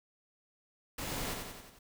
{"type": "noise with echo", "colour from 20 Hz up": "pink", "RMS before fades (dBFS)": -39, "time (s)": [0.98, 1.34], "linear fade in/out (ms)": 5, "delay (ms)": 90, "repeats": 5, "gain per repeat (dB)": -4, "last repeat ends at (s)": 1.79, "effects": []}